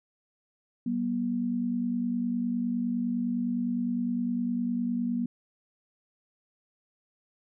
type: tone pair together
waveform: sine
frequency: 190.2 / 240 Hz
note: F#3 / B3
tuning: +48 / -49 cents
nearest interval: major third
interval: 403 cents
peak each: -33 / -27 dBFS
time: 0.86-5.26 s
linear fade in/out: 5 ms
effects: none